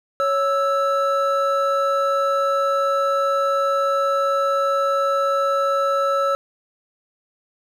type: tone pair together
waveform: triangle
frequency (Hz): 554.4 / 1318.6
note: C#5 / E6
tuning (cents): 0 / 0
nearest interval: octave + minor third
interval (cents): 1500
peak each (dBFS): -18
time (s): 0.2-6.35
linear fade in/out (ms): 0
effects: none